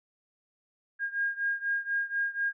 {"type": "beating tone pair", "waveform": "sine", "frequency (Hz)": [1620, 1624.1], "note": ["G#6", "G#6"], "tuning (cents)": [-43, -39], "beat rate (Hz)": 4.1, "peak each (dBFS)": [-30, -32], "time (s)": [0.99, 2.53], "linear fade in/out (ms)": 50, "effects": []}